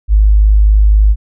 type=tone; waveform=sine; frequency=51.91 Hz; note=G#1; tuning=in tune; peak=-4 dBFS; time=0.08-1.16 s; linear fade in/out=50 ms; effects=none